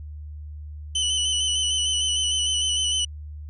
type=tone with vibrato; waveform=sawtooth; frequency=3000 Hz; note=F#7; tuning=23 cents sharp; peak=-18 dBFS; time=0.95-3.05 s; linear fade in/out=5 ms; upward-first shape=square; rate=6.6 Hz; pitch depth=27 cents each way; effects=added 75 Hz sine -34 dBFS peak until 3.49 s + resampled to 24000 Hz